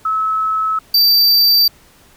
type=tone pair in turn; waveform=sine / square; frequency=1296 / 4655 Hz; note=E6 / D8; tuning=-30 / -16 cents; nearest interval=octave + minor seventh; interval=2214 cents; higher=second; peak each=-14 / -9 dBFS; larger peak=second; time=0.05-0.79 / 0.94-1.68 s; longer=neither; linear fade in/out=5 ms; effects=pink hiss -48 dBFS RMS until 2.16 s